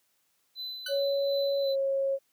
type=tone with tremolo; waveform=triangle; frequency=4018 Hz; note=B7; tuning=29 cents sharp; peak=-33 dBFS; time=0.55-1.76 s; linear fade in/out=50 ms; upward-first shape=sine; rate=2.7 Hz; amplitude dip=45%
type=tone with exponential decay; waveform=20% pulse; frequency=1498 Hz; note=F#6; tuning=21 cents sharp; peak=-27 dBFS; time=0.86-1.05 s; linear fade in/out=5 ms; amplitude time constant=40 ms
type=tone with pitch glide; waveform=sine; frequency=558 to 544.9 Hz; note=C#5 to C#5; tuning=+11 to -30 cents; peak=-25 dBFS; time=0.88-2.19 s; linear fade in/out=50 ms; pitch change=-41 cents; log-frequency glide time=1.61-1.69 s
effects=white hiss -72 dBFS RMS until 2.32 s + high-pass 100 Hz 12 dB/octave